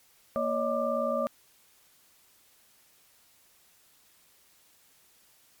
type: tone cluster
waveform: sine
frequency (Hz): 233.3 / 562 / 621 / 1187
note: A#3 / C#5 / D#5 / D6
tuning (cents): +2 / +24 / -3 / +18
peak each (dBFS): -34 / -29 / -31 / -33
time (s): 0.36-1.27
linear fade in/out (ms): 0
effects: white hiss -62 dBFS RMS until 5.6 s + MP3 96 kbps